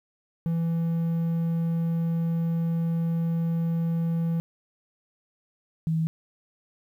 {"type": "tone pair in turn", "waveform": ["triangle", "sine"], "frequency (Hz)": [166.3, 161.38], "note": ["E3", "E3"], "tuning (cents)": [16, -36], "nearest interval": "minor second", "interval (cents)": 52, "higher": "first", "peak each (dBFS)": [-21, -22], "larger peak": "first", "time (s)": [[0.46, 4.4], [5.87, 6.07]], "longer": "first", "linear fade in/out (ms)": 0, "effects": ["10-bit"]}